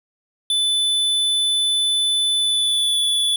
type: tone with pitch glide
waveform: square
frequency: 3500 to 3446 Hz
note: A7 to A7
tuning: -10 to -37 cents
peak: -17 dBFS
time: 0.5-3.36 s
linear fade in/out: 2 ms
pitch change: -27 cents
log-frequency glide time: 2.38-3.04 s
effects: none